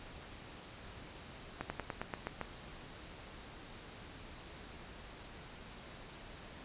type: slowing click train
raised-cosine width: 0.5 ms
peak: -22 dBFS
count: 8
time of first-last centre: 1.61-2.413 s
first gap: 90 ms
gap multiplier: 1.08
effects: pink hiss -51 dBFS RMS until 6.64 s + resampled to 8000 Hz